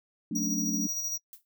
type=chord; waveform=sine; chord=D major seventh; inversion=first; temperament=just; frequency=183.54 / 220.2 / 275.3 / 293.7 Hz; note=F#3 / A3 / C#4 / D4; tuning=-14 / +2 / -12 / 0 cents; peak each=-35 / -32 / -36 / -34 dBFS; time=0.31-0.87 s; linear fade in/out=5 ms
type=tone with tremolo; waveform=square; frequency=5760 Hz; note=F#8; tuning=47 cents flat; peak=-29 dBFS; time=0.35-1.18 s; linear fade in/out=10 ms; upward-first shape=square; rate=13 Hz; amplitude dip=35%
type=noise with exponential decay; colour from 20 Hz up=violet; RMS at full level=-42 dBFS; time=1.33-1.45 s; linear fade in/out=0 ms; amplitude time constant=24 ms
effects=noise-tail reverb RT60 0.1 s tail -26 dB re dry